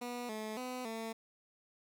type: tone with pitch steps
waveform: 15% pulse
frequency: 243.5 / 216.5 / 252.6 / 224.9 Hz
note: B3 / A3 / B3 / A3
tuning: -24 / -28 / +39 / +38 cents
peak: -33 dBFS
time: 0.01-1.13 s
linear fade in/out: 10 ms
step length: 280 ms
effects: none